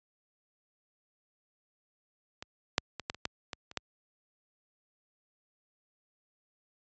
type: clicks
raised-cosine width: 0.2 ms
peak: -23 / -6 / -20 / -14 / -28 / -14 / -19 / -29 / -14 dBFS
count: 9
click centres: 2.425 / 2.781 / 2.997 / 3.099 / 3.146 / 3.254 / 3.532 / 3.714 / 3.773 s
effects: high-pass 60 Hz 12 dB/octave + resampled to 16000 Hz